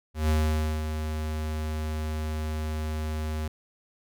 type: tone with ADSR envelope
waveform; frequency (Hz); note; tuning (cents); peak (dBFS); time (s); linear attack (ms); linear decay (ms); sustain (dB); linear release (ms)
square; 77.5; D#2; -6; -21; 0.14-3.48; 150; 530; -8; 5
effects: none